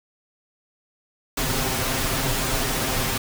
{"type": "noise with comb filter", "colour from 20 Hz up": "pink", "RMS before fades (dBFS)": -24, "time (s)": [1.37, 3.18], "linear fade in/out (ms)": 5, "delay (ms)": 7.6, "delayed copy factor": 0.7, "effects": []}